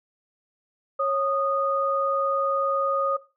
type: tone pair together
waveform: sine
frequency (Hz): 548.8 / 1235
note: C#5 / D#6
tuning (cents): -17 / -13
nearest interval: octave + major second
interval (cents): 1404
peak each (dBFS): -24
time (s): 0.99-3.17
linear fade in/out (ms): 10
effects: noise-tail reverb RT60 0.3 s tail -17 dB re dry